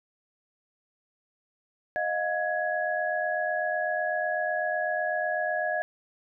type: tone cluster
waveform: sine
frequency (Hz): 622 / 710 / 1673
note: D#5 / F5 / G#6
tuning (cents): -1 / +28 / +12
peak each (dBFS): -30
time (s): 1.96-5.82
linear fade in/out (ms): 0
effects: none